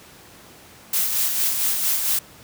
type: noise with tremolo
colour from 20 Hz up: blue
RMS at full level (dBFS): -20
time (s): 0.93-2.19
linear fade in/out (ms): 5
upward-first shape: sine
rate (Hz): 4.4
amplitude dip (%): 40
effects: pink hiss -46 dBFS RMS until 2.43 s + high-pass 80 Hz 12 dB/octave